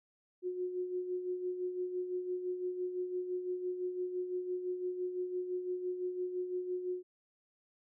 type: tone with tremolo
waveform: sine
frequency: 362.9 Hz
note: F#4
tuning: 34 cents flat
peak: -32 dBFS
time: 0.42-7.03 s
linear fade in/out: 50 ms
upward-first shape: sine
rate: 5.9 Hz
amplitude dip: 55%
effects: none